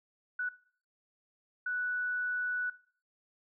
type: tone bursts at uneven times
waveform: sine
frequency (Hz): 1480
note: F#6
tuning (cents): 0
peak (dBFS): -31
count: 2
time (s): 0.39-0.49 / 1.66-2.7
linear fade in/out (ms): 5
effects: noise-tail reverb RT60 0.5 s tail -19 dB re dry